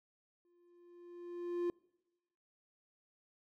triangle tone with exponential growth, 349.2 Hz, F4, in tune, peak -29 dBFS, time 0.45-1.7 s, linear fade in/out 1 ms, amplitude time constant 270 ms, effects noise-tail reverb RT60 1.0 s tail -26 dB re dry

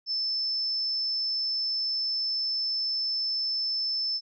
sine tone, 5274 Hz, E8, in tune, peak -26 dBFS, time 0.06-4.21 s, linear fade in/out 50 ms, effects none

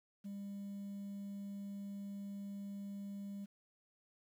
sine tone, 200 Hz, G3, 35 cents sharp, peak -40 dBFS, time 0.24-3.46 s, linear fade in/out 20 ms, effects tanh soft clip ceiling -42 dBFS + 11-bit

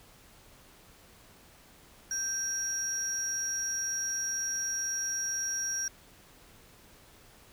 sine tone pair together, 1568 / 5674 Hz, G6 / F8, 0 / +27 cents, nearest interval octave + minor seventh, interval 2227 cents, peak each -36 / -29 dBFS, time 2.11-5.88 s, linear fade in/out 2 ms, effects tanh soft clip ceiling -27 dBFS + pink hiss -57 dBFS RMS until 7.52 s

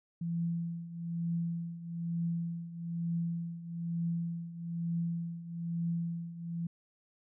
sine tone with tremolo, 168.9 Hz, E3, 42 cents sharp, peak -29 dBFS, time 0.21-6.67 s, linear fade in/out 5 ms, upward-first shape triangle, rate 1.1 Hz, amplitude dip 80%, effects none

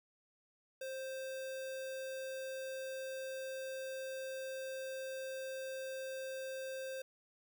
sine tone with sample-and-hold, 529 Hz, C5, 19 cents sharp, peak -40 dBFS, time 0.81-7.02 s, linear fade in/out 5 ms, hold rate 2100 Hz, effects none

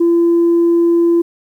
sine tone, 340 Hz, F4, 46 cents flat, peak -7 dBFS, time 0-1.22 s, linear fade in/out 10 ms, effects tanh soft clip ceiling -6 dBFS + 8-bit

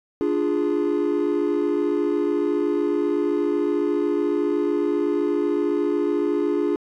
triangle chord, D diminished, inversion none, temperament equal with one note detuned, 293.7 / 347.4 / 415.3 Hz, D4 / F4 / Ab4, 0 / -9 / 0 cents, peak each -21 dBFS, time 0.21-6.76 s, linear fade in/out 0 ms, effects tanh soft clip ceiling -12 dBFS

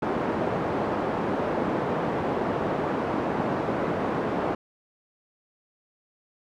pink band-pass noise, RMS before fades -27 dBFS, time 0.02-4.55 s, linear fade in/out 5 ms, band 210 to 960 Hz, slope 12 dB/octave, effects none

